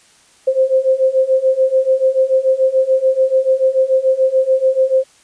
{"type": "beating tone pair", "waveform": "sine", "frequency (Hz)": [521, 527.9], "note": ["C5", "C5"], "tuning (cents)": [-7, 15], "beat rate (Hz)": 6.9, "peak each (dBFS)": [-15, -13], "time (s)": [0.47, 5.04], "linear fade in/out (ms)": 10, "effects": ["white hiss -50 dBFS RMS until 5.23 s", "resampled to 22050 Hz"]}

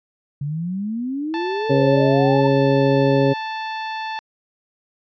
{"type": "exponential sweep", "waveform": "sine", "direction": "up", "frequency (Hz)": [138.59, 924], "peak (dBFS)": -22, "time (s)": [0.41, 2.48], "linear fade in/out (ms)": 5}
{"type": "tone", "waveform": "sawtooth", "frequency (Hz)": 880, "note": "A5", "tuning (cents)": 0, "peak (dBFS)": -21, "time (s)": [1.34, 4.19], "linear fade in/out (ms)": 0}
{"type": "harmonic tone", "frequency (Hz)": 137.4, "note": "C#3", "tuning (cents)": -15, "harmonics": [1, 2, 3, 4], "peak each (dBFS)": [-19, -19, -19, -19], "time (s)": [1.69, 3.34], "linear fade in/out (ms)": 20}
{"effects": ["resampled to 11025 Hz"]}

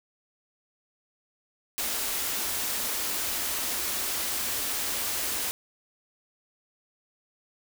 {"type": "band-stop noise", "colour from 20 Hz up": "white", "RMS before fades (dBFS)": -30, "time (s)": [1.78, 5.51], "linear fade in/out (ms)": 0, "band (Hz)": [110, 190], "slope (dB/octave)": 96, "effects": []}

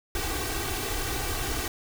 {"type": "noise with comb filter", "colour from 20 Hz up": "pink", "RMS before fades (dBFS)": -30, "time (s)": [0.15, 1.68], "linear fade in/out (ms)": 2, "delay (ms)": 2.6, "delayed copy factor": 0.85, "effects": []}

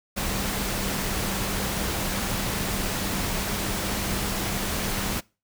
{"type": "tone in noise", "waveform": "sine", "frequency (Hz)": 196, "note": "G3", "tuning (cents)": 0, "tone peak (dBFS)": -35, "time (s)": [0.16, 5.21], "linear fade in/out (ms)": 20, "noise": "pink", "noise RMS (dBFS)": -28, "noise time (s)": [0.16, 5.21], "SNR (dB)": -10, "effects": ["noise-tail reverb RT60 0.3 s tail -23 dB re dry"]}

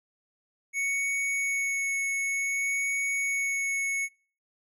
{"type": "tone with vibrato", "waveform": "square", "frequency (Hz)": 2217, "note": "C#7", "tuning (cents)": 0, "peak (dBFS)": -27, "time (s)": [0.73, 4.09], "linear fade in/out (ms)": 50, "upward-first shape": "sine", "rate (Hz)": 0.55, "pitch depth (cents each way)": 9, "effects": ["noise-tail reverb RT60 0.4 s tail -24 dB re dry", "low-pass 12000 Hz 12 dB/octave"]}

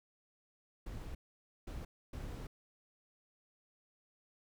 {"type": "noise bursts at uneven times", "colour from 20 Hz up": "brown", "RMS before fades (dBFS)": -44, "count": 3, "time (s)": [[0.86, 1.15], [1.67, 1.85], [2.13, 2.47]], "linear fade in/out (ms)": 5, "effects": []}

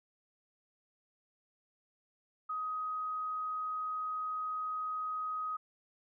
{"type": "tone", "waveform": "sine", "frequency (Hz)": 1257, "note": "D#6", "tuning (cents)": 17, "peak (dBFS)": -34, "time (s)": [2.49, 5.57], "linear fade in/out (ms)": 10, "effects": []}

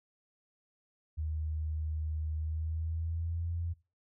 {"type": "tone with pitch glide", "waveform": "sine", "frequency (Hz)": [77.8, 84.84], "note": ["D#2", "F2"], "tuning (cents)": [0, -50], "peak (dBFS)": -32, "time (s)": [1.17, 3.74], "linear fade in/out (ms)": 20, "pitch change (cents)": 150, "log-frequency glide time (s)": [2.36, 3.5], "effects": ["noise-tail reverb RT60 0.3 s tail -20 dB re dry"]}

